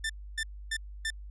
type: tone bursts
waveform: sawtooth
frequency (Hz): 1781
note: A6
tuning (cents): +21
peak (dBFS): -26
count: 4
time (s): 0.04-1.104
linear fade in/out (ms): 5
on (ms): 56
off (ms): 280
effects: added 50 Hz sine -41 dBFS peak until 1.3 s + resampled to 24000 Hz